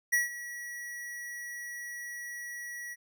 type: tone with ADSR envelope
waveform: square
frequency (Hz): 1928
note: B6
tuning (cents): -42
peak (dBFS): -23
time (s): 0.12-2.96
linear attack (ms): 15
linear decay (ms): 150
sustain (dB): -16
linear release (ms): 36
effects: none